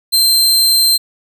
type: tone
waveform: sawtooth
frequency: 4134 Hz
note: C8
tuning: 22 cents flat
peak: -6 dBFS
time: 0.12-0.98 s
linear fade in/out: 20 ms
effects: none